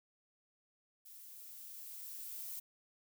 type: noise with level ramp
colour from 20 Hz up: violet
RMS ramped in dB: -55 to -44 dBFS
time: 1.05-2.6 s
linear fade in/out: 10 ms
effects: none